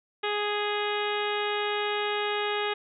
harmonic tone, 415.3 Hz, G#4, in tune, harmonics 1 / 2 / 3 / 4 / 5 / 6 / 7 / 8 / 9, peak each -30 / -33 / -35 / -36 / -37 / -38 / -38 / -39 / -40 dBFS, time 0.23-2.74 s, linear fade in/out 10 ms, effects none

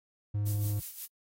triangle tone, 103.4 Hz, G#2, 7 cents flat, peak -26 dBFS, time 0.34-0.8 s, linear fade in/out 10 ms
violet noise with tremolo, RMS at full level -38 dBFS, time 0.45-1.07 s, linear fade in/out 20 ms, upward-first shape sine, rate 5.6 Hz, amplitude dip 60%
effects AAC 48 kbps

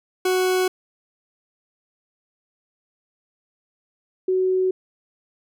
40% pulse / sine tone pair in turn, 370 / 373 Hz, F#4 / F#4, 0 / +14 cents, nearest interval unison, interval 14 cents, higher second, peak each -17 dBFS, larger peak neither, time 0.25-0.68 / 4.28-4.71 s, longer neither, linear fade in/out 5 ms, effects none

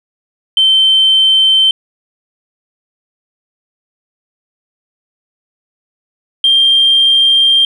sine tone pair in turn, 3100 / 3183 Hz, G7 / G7, -20 / +26 cents, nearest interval unison, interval 46 cents, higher second, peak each -5 dBFS, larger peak neither, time 0.57-1.71 / 6.44-7.65 s, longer second, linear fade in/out 2 ms, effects tanh soft clip ceiling -1 dBFS

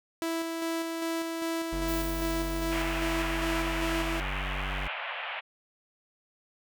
sawtooth tone with tremolo, 329.6 Hz, E4, in tune, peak -25 dBFS, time 0.22-4.2 s, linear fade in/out 0 ms, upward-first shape square, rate 2.5 Hz, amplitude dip 30%
square tone, 48 Hz, G1, 36 cents flat, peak -33 dBFS, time 1.72-4.88 s, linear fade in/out 10 ms
violet noise with exponential decay, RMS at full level -38 dBFS, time 1.88-4.51 s, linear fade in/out 2 ms, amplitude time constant 570 ms
white band-pass noise, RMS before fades -36 dBFS, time 2.71-5.41 s, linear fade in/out 20 ms, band 570 to 3000 Hz, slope 48 dB/octave
effects none

